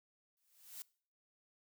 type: noise with exponential growth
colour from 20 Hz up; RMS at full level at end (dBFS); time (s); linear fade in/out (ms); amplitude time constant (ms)
blue; -45; 0.37-0.82; 0; 97
effects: noise-tail reverb RT60 0.5 s tail -23 dB re dry